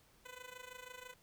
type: tone with amplitude modulation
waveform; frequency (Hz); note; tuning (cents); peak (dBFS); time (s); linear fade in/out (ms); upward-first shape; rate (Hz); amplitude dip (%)
10% pulse; 502; B4; +28; -38; 0.25-1.14; 10; sine; 26.1; 80
effects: pink hiss -68 dBFS RMS until 1.22 s